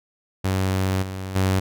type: tone with level steps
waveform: sawtooth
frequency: 94.8 Hz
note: F#2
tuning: 43 cents sharp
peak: -16 / -25 / -14 dBFS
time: 0.44-1.6 s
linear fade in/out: 10 ms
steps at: 1.02 / 1.35 s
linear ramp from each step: 10 ms
effects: none